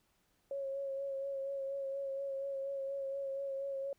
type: tone with vibrato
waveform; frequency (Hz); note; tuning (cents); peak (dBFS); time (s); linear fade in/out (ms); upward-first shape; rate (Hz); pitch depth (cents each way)
sine; 548; C#5; -20; -36; 0.51-3.93; 2; sine; 4.2; 25
effects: pink hiss -75 dBFS RMS until 3.98 s